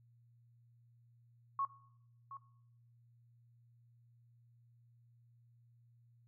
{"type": "tone with echo", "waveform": "sine", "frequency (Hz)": 1100, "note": "C#6", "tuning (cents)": -14, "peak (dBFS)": -33, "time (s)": [1.59, 1.65], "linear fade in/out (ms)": 2, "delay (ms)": 720, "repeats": 1, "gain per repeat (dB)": -13, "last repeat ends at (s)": 2.37, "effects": ["noise-tail reverb RT60 0.7 s tail -17 dB re dry", "added 118 Hz sine -64 dBFS peak until 6.27 s"]}